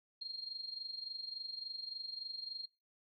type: tone with amplitude modulation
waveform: sine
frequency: 4220 Hz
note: C8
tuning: 14 cents sharp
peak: -38 dBFS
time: 0.21-2.66 s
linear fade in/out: 10 ms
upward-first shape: sine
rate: 23.5 Hz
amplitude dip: 70%
effects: noise-tail reverb RT60 0.3 s tail -23 dB re dry